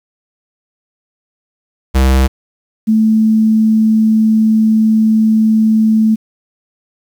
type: tone pair in turn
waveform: square / sine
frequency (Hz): 65.8 / 219.2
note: C2 / A3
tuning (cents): +10 / -6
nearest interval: octave + major sixth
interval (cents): 2084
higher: second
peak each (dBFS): -8 / -7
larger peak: second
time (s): 1.94-2.28 / 2.87-6.16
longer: second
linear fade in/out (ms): 20
effects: 7-bit